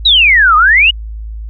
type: exponential two-way sweep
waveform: sine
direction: down then up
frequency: 4000 to 1196 to 2980 Hz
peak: -4 dBFS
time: 0.05-0.91 s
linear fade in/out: 10 ms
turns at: 0.56 s
effects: added 54 Hz sine -21 dBFS peak until 1.49 s